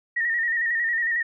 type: tone with vibrato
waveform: sine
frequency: 1864.7 Hz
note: A#6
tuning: in tune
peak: -21 dBFS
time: 0.16-1.23 s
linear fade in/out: 10 ms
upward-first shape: square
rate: 11 Hz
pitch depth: 44 cents each way
effects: none